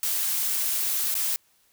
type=noise with dropouts; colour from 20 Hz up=blue; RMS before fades=-26 dBFS; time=0.03-1.36 s; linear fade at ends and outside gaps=0 ms; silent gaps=1.142-1.152 s; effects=white hiss -64 dBFS RMS until 1.72 s